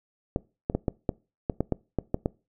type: clicks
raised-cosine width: 2 ms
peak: -11 dBFS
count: 11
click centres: 0.361 / 0.699 / 0.75 / 0.882 / 1.092 / 1.498 / 1.606 / 1.723 / 1.987 / 2.144 / 2.259 s
effects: noise-tail reverb RT60 0.3 s tail -23 dB re dry